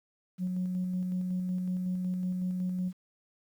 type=tone with tremolo; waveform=sine; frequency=182.6 Hz; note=F#3; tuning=23 cents flat; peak=-27 dBFS; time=0.38-2.93 s; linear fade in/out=50 ms; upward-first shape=square; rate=5.4 Hz; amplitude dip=25%; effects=tanh soft clip ceiling -25 dBFS + 10-bit